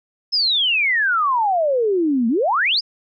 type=exponential two-way sweep; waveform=sine; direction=down then up; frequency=5274 to 220 to 5274 Hz; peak=-15 dBFS; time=0.32-2.81 s; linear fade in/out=20 ms; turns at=2.28 s; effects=none